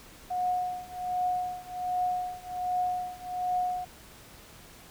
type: tone with tremolo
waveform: sine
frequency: 726 Hz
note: F#5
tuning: 33 cents flat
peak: -24 dBFS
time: 0.3-3.85 s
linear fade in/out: 10 ms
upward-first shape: triangle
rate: 1.3 Hz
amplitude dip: 95%
effects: pink hiss -51 dBFS RMS until 4.9 s